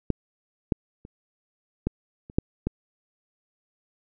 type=clicks; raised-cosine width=3 ms; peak=-9 / -8 / -29 / -11 / -29 / -7 / -12 dBFS; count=7; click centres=0.103 / 0.722 / 1.051 / 1.87 / 2.299 / 2.385 / 2.67 s; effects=none